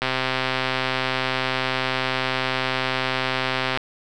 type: click train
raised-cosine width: 0.3 ms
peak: -6 dBFS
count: 489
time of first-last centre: 0.02-3.774 s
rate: 130 Hz
effects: none